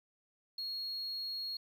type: tone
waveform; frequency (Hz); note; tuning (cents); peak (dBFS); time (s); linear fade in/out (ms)
sine; 4300; C8; +47; -35; 0.58-1.57; 5
effects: tanh soft clip ceiling -35 dBFS + 11-bit